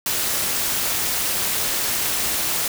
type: noise with amplitude modulation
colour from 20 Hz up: white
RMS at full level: -20 dBFS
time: 0.06-2.68 s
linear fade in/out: 2 ms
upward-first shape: sine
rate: 244 Hz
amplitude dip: 55%
effects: none